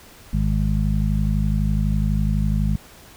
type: harmonic tone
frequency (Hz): 52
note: G#1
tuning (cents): +3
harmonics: 1 / 2 / 3 / 4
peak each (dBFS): -20 / -26 / -23 / -25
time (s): 0.33-2.76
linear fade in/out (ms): 5
effects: pink hiss -46 dBFS RMS until 3.16 s